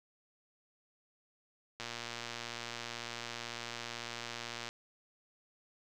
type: click train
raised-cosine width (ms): 0.2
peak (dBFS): -23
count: 342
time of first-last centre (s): 1.8-4.69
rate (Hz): 118
effects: none